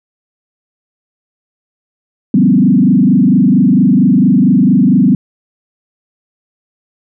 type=tone with frequency modulation; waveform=sine; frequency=220 Hz; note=A3; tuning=in tune; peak=-5 dBFS; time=2.34-5.15 s; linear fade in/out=2 ms; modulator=24.4 Hz; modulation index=2.2; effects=none